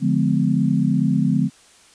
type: chord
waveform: sine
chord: D diminished seventh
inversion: none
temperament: just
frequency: 146.83 / 176.2 / 211.4 / 253.7 Hz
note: D3 / F3 / Ab3 / Cb4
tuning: 0 / +16 / +31 / +47 cents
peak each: -21 dBFS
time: 0-1.5 s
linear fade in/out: 50 ms
effects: white hiss -51 dBFS RMS until 1.94 s + resampled to 22050 Hz